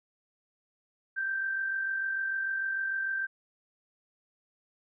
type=tone with amplitude modulation; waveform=sine; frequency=1567 Hz; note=G6; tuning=1 cent flat; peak=-27 dBFS; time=1.16-3.27 s; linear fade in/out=20 ms; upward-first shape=sine; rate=46.7 Hz; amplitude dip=40%; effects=none